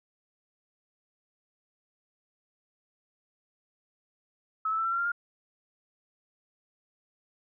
sine tone with pitch steps, 1293 / 1311.8 / 1330.9 / 1350.2 / 1369.9 / 1389.8 / 1410 Hz, E6 / E6 / E6 / E6 / F6 / F6 / F6, -34 / -9 / +16 / +41 / -34 / -9 / +16 cents, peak -26 dBFS, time 4.65-5.119 s, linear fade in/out 5 ms, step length 67 ms, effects none

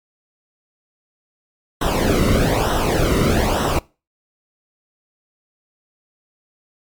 brown noise with flanger, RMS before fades -17 dBFS, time 1.81-3.79 s, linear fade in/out 5 ms, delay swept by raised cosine 0.43 to 1.22 ms, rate 1.1 Hz, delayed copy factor -0.8, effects noise-tail reverb RT60 0.3 s tail -23 dB re dry + MP3 96 kbps

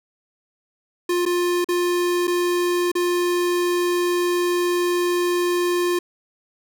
square tone with dropouts, 352.6 Hz, F4, 17 cents sharp, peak -19 dBFS, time 1.09-5.99 s, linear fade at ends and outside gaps 5 ms, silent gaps 1.254-1.261 / 1.645-1.687 / 2.272-2.277 / 2.917-2.952 s, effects none

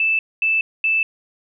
sine tone bursts, 2637 Hz, E7, in tune, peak -15 dBFS, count 3, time 0-1.03 s, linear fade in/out 2 ms, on 190 ms, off 230 ms, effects none

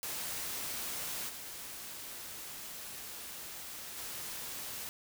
white noise with level steps, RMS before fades -39 / -45 / -42 dBFS, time 0.03-4.89 s, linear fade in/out 0 ms, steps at 1.28 / 3.96 s, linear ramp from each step 20 ms, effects none

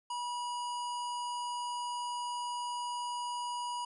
harmonic tone, 969 Hz, B5, 33 cents flat, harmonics 1 / 3 / 5 / 7 / 9 / 10, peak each -35 / -45 / -49 / -52 / -54 / -55 dBFS, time 0.1-3.85 s, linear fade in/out 5 ms, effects none

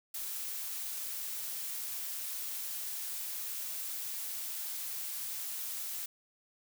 blue noise, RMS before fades -39 dBFS, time 0.14-6.06 s, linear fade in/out 5 ms, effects none

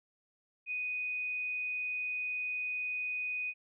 sine tone, 2489 Hz, D#7, in tune, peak -33 dBFS, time 0.66-3.54 s, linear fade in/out 50 ms, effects none

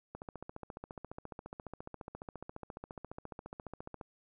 click train, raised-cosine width 1 ms, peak -29 dBFS, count 57, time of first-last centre 0.15-4.012 s, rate 14.5 Hz, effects none

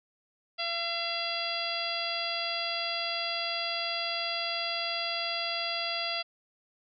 harmonic tone with a mistuned harmonic, 680 Hz, F5, 46 cents flat, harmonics 1 / 2 / 3 / 4 / 5 / 6 / 7, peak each -37 / -40 / -40 / -37 / -37 / -41 / -35 dBFS, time 0.58-6.23 s, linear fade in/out 20 ms, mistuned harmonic 5, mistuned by -19 cents, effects none

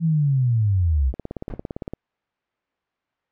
sine linear sweep, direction down, 168.5 to 59.3 Hz, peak -16 dBFS, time 0-1.13 s, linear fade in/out 50 ms
click train, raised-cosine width 2 ms, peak -17 dBFS, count 15, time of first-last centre 1.14-1.935 s, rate 17.6 Hz
brown noise with exponential decay, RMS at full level -30 dBFS, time 1.5-1.64 s, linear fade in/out 1 ms, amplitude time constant 30 ms
effects white hiss -75 dBFS RMS until 3.31 s + low-pass 2000 Hz 12 dB/octave

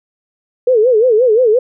sine tone with vibrato, 467 Hz, A#4, 3 cents sharp, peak -7 dBFS, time 0.67-1.59 s, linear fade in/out 5 ms, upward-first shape sine, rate 5.7 Hz, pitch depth 180 cents each way, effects none

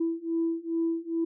sine beating tone pair, 329.7 / 332.1 Hz, E4 / E4, 0 / +13 cents, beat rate 2.4 Hz, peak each -29 / -28 dBFS, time 0-1.25 s, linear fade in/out 10 ms, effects tanh soft clip ceiling -19 dBFS

